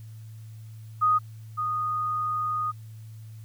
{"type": "tone pair in turn", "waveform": "sine", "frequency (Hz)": [1244, 1237.5], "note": ["D#6", "D#6"], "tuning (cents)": [-1, -10], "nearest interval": "unison", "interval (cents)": 9, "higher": "first", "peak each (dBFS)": [-18, -25], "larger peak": "first", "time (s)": [[1.01, 1.19], [1.57, 2.72]], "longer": "second", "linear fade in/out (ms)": 20, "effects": ["added 110 Hz sine -40 dBFS peak until 3.44 s", "white hiss -61 dBFS RMS until 3.44 s"]}